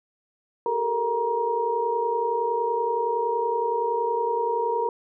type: tone cluster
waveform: sine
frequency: 385.5 / 434.5 / 465.2 / 945 Hz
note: G4 / A4 / A#4 / A#5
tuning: -29 / -22 / -4 / +23 cents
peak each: -34 / -30 / -26 / -25 dBFS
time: 0.66-4.89 s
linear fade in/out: 2 ms
effects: none